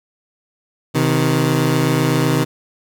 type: tone pair together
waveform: 20% pulse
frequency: 129.9 / 157.82 Hz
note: C3 / D#3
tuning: -12 / +25 cents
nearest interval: minor third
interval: 337 cents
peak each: -12 dBFS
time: 0.94-2.45 s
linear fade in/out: 20 ms
effects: none